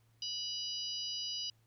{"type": "harmonic tone", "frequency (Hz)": 980, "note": "B5", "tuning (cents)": -14, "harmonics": [3, 4, 5, 6], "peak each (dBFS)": [-41, -48, -39, -49], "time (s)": [0.22, 1.5], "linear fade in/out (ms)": 2, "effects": ["added 113 Hz sine -67 dBFS peak until 1.66 s", "pink hiss -75 dBFS RMS until 1.66 s"]}